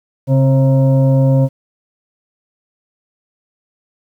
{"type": "tone with frequency modulation", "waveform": "sine", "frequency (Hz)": 135.7, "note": "C#3", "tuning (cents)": -36, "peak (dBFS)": -8, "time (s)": [0.27, 1.49], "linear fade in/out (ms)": 50, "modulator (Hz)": 400, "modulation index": 0.72, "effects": ["8-bit"]}